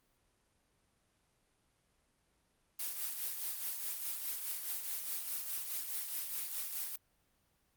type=noise with tremolo; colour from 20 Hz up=blue; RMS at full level=-37 dBFS; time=2.79-6.96 s; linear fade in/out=5 ms; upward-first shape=triangle; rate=4.8 Hz; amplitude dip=55%; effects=pink hiss -75 dBFS RMS until 7.76 s + Opus 32 kbps